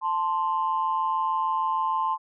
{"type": "tone pair together", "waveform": "sine", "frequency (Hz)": [880, 1046.5], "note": ["A5", "C6"], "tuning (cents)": [0, 0], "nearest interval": "minor third", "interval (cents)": 300, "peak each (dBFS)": [-26, -24], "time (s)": [0.01, 2.18], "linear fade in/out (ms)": 50, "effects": ["tanh soft clip ceiling -15 dBFS"]}